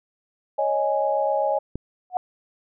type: chord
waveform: sine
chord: C# suspended second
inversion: none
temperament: equal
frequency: 554.4 / 622.3 / 830.6 Hz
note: C#5 / D#5 / G#5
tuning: 0 / 0 / 0 cents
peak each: -24 dBFS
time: 0.58-1.59 s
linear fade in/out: 10 ms
type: click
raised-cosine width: 3 ms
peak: -16 dBFS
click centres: 1.756 s
type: tone with exponential growth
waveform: sine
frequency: 732 Hz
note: F#5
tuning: 19 cents flat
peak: -15 dBFS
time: 2.1-2.17 s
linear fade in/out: 1 ms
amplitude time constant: 15 ms
effects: none